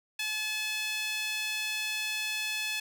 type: tone with high-pass filter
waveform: sawtooth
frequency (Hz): 860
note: A5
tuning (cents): -40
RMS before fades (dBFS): -33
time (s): 0.19-2.8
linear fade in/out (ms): 5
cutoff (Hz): 2600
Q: 2.2
effects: none